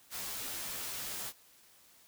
white noise with comb filter, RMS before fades -40 dBFS, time 0.1-1.33 s, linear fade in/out 50 ms, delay 13 ms, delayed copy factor -1, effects white hiss -62 dBFS RMS until 2.07 s

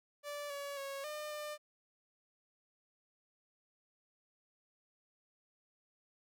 sawtooth tone with pitch steps, 582 / 566 / 551 / 603 / 599 Hz, D5 / C#5 / C#5 / D5 / D5, -16 / +36 / -11 / +46 / +34 cents, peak -37 dBFS, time 0.23-1.58 s, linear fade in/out 50 ms, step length 270 ms, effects none

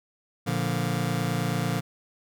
sawtooth chord, Bb major, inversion none, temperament just, 116.54 / 145.68 / 174.81 Hz, Bb2 / D3 / F3, 0 / -14 / +2 cents, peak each -25 dBFS, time 0.46-1.81 s, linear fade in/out 20 ms, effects none

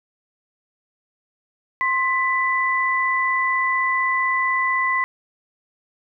sine tone pair together, 1054.2 / 1990 Hz, C6 / B6, +13 / +13 cents, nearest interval major seventh, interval 1100 cents, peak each -21 / -20 dBFS, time 1.81-5.04 s, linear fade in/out 0 ms, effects none

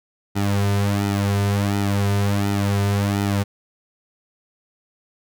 sawtooth tone with flanger, 100.6 Hz, G2, 45 cents sharp, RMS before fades -20 dBFS, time 0.35-3.44 s, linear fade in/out 20 ms, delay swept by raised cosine 1.8 to 3.7 ms, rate 1.4 Hz, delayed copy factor -0.85, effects none

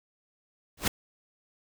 pink noise with exponential growth, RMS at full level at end -19 dBFS, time 0.77-0.88 s, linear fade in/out 5 ms, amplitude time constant 22 ms, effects none

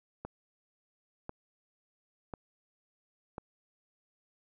click train, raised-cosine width 1 ms, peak -25 dBFS, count 4, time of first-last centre 0.25-3.382 s, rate 0.958 Hz, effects none

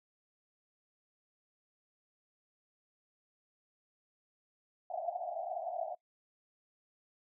white band-pass noise, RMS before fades -39 dBFS, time 4.9-5.95 s, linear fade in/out 5 ms, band 650 to 750 Hz, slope 96 dB/octave, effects noise-tail reverb RT60 0.1 s tail -23 dB re dry

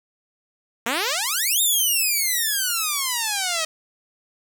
5% pulse exponential two-way sweep, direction up then down, 220 to 3729 to 625 Hz, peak -10 dBFS, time 0.86-3.65 s, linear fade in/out 5 ms, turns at 1.61 s, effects none

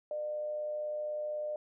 sine tone with amplitude modulation, 602 Hz, D5, 43 cents sharp, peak -32 dBFS, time 0.11-1.56 s, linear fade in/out 2 ms, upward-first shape sine, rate 116 Hz, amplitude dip 30%, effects none

